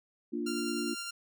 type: chord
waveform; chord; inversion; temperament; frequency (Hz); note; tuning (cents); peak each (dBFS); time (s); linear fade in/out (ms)
sine; Bb major; none; equal; 233.1 / 293.7 / 349.2; Bb3 / D4 / F4; 0 / 0 / 0; -36; 0.32-0.95; 20
type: tone with tremolo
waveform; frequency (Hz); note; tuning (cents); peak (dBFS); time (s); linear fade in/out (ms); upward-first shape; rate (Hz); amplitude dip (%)
10% pulse; 1389; F6; -10; -28; 0.46-1.11; 10; sine; 9.8; 25
effects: none